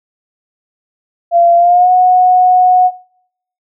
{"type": "tone with pitch glide", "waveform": "sine", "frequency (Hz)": [687, 732.1], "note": ["F5", "F#5"], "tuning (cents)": [-29, -19], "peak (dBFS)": -5, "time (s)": [1.31, 2.91], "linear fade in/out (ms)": 50, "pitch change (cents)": 110, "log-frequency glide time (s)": [1.56, 1.91], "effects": ["noise-tail reverb RT60 0.7 s tail -21 dB re dry"]}